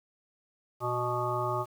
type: harmonic tone with a mistuned harmonic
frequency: 123 Hz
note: B2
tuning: 7 cents flat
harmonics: 1 / 3 / 5 / 7 / 9 / 10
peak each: -35 / -35 / -35 / -35 / -35 / -35 dBFS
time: 0.8-1.66 s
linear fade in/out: 50 ms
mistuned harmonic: 1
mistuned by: -38 cents
effects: 9-bit